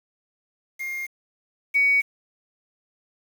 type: tone pair in turn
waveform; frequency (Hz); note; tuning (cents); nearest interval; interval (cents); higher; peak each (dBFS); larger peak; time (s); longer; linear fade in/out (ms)
triangle / sine; 2124 / 2250; C7 / C#7; +25 / +25; minor second; 100; second; -26 / -16; second; 0.79-1.07 / 1.74-2.02; neither; 20
effects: 7-bit